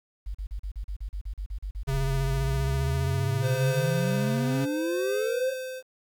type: tone bursts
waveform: sine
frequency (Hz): 49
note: G1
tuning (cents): 0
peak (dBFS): -30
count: 14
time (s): 0.26-1.958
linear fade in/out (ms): 10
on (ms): 86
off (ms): 38
type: exponential sweep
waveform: triangle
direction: up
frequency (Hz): 35.7 to 554.4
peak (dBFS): -25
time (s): 1.87-5.55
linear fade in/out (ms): 50
type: tone with vibrato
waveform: square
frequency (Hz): 135.1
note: C#3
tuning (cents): -44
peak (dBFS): -27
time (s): 1.87-4.66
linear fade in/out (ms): 20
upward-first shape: sine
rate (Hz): 15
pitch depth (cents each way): 26
type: tone with tremolo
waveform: square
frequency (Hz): 516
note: C5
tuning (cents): -24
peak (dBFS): -28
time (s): 3.41-5.83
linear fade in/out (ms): 50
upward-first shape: triangle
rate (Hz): 0.72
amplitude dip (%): 65
effects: 10-bit

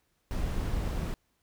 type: noise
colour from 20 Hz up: brown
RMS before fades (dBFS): -31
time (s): 0.31-1.14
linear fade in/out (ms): 0
type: clicks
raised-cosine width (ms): 5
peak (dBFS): -23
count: 2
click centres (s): 0.875 / 1.032
effects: pink hiss -74 dBFS RMS until 1.42 s

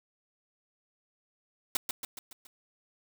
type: noise with echo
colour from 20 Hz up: white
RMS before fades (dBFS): -28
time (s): 1.75-1.77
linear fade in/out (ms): 2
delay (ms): 140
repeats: 5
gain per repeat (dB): -5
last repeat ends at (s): 2.47
effects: none

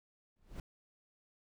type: noise with exponential growth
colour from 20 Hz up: brown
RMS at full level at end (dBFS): -39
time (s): 0.36-0.6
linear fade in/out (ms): 2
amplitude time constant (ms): 51
effects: none

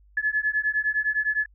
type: beating tone pair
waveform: sine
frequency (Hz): 1710 / 1719.8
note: A6 / A6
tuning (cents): -50 / -40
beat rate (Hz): 9.8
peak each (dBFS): -25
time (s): 0.17-1.46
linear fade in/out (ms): 5
effects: added 50 Hz sine -53 dBFS peak until 1.54 s

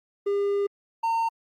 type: tone pair in turn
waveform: triangle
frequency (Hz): 402.7 / 912.4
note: G4 / A#5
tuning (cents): +47 / -37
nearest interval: octave + major second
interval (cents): 1416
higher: second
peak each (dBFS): -20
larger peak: neither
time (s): 0.26-0.67 / 1.03-1.29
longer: first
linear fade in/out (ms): 10
effects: Opus 32 kbps

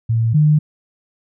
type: tone pair in turn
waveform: sine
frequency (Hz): 113.9 / 151.34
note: A#2 / D#3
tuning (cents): -40 / -48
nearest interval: perfect fourth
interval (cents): 492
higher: second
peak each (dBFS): -13 / -9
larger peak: second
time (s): 0.09-0.34 / 0.34-0.59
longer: neither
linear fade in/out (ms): 10
effects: none

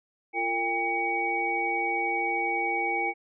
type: tone cluster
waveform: sine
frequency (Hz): 344.1 / 456.2 / 801 / 2255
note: F4 / A#4 / G5 / C#7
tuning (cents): -26 / -37 / +37 / +29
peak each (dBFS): -34 / -36 / -29 / -28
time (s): 0.33-3.14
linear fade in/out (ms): 50
effects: none

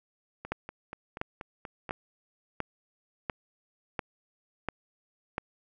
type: two click trains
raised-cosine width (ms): 0.5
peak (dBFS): -15 / -24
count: 8 / 7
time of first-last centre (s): 0.52-5.381 / 0.45-1.892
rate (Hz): 1.44 / 4.16
effects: none

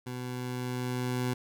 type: tone with level ramp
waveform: 20% pulse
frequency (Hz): 125.1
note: B2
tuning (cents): +23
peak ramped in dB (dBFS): -31 to -23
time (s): 0.06-1.34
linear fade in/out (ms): 10
effects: none

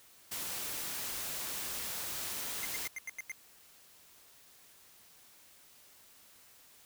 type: noise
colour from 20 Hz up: white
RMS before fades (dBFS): -39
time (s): 0.31-2.88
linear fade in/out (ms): 10
type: tone bursts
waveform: square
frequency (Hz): 2093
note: C7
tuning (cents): 0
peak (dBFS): -38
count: 7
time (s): 2.63-3.317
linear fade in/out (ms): 0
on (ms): 21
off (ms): 90
effects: white hiss -60 dBFS RMS until 6.85 s

